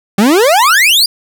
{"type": "exponential sweep", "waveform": "40% pulse", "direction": "up", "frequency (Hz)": [188.1, 4978], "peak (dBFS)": -5, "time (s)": [0.18, 1.06], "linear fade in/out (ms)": 5, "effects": []}